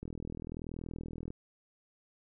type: click train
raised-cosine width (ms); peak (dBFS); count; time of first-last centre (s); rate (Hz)
3; -28; 53; 0.03-1.305; 40.8
effects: none